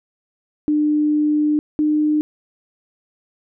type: tone pair in turn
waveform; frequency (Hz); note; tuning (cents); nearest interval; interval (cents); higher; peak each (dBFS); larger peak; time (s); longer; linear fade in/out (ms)
sine; 300 / 302.8; D4 / D#4; +37 / -47; unison; 16; second; -14; neither; 0.68-1.59 / 1.79-2.21; first; 0
effects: none